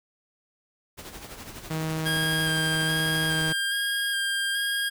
pink noise with tremolo, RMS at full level -39 dBFS, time 0.97-3.52 s, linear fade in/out 20 ms, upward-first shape sine, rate 12 Hz, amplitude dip 55%
sawtooth tone, 158.6 Hz, D#3, 33 cents sharp, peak -23 dBFS, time 1.7-3.53 s, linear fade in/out 10 ms
25% pulse tone with vibrato, 1613 Hz, G6, 49 cents sharp, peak -21 dBFS, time 2.05-4.9 s, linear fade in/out 20 ms, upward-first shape square, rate 1.2 Hz, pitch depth 14 cents each way
effects none

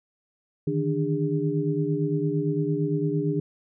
sine tone cluster, 150.2 / 159 / 295.3 / 406.3 Hz, D3 / D#3 / D4 / G#4, +39 / +38 / +10 / -38 cents, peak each -28 dBFS, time 0.67-3.4 s, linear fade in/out 5 ms, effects none

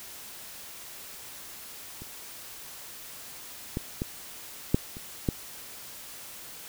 clicks, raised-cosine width 3 ms, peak -29 / -16 / -16 / -7 / -28 / -11 dBFS, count 6, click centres 2.02 / 3.771 / 4.019 / 4.745 / 4.969 / 5.288 s, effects white hiss -44 dBFS RMS until 6.68 s

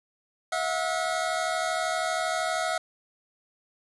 25% pulse tone pair together, 650 / 722.7 Hz, E5 / F#5, -24 / -41 cents, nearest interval major second, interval 183 cents, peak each -25 dBFS, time 0.52-2.78 s, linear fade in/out 5 ms, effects resampled to 24000 Hz + 8-bit

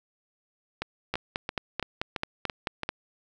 two click trains, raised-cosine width 0.3 ms, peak -14 / -12 dBFS, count 7 / 9, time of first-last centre 0.82-2.833 / 1.14-2.891 s, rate 2.98 / 4.57 Hz, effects none

